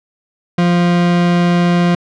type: tone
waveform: 40% pulse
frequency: 174.61 Hz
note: F3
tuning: in tune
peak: -9 dBFS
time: 0.58-1.95 s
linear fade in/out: 5 ms
effects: low-pass 4000 Hz 12 dB/octave